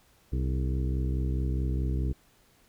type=harmonic tone with a mistuned harmonic; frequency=64.7 Hz; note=C2; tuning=19 cents flat; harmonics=1 / 2 / 3 / 4 / 5 / 6 / 7; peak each=-27 / -32 / -40 / -40 / -40 / -45 / -48 dBFS; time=0.32-2.13 s; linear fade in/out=10 ms; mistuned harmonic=6; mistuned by=+61 cents; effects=pink hiss -63 dBFS RMS until 2.68 s